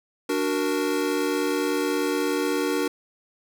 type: chord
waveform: square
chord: D augmented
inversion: none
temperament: equal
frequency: 293.7 / 370 / 466.2 Hz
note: D4 / F#4 / A#4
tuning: 0 / 0 / 0 cents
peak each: -27 / -28 / -28 dBFS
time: 0.29-2.88 s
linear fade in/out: 5 ms
effects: none